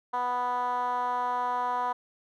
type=tone with band-pass filter; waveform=10% pulse; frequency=246.9 Hz; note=B3; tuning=in tune; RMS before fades=-29 dBFS; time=0.13-1.93 s; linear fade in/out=10 ms; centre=920 Hz; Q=4.4; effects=none